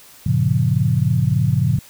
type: chord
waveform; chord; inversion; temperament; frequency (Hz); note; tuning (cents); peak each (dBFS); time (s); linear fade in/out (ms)
sine; G half-diminished seventh; none; just; 98 / 117.6 / 141.12 / 176.4; G2 / Bb2 / Db3 / F3; 0 / +16 / +31 / +18; -22 / -18 / -18 / -22; 0.26-1.79; 5
effects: white hiss -45 dBFS RMS until 1.89 s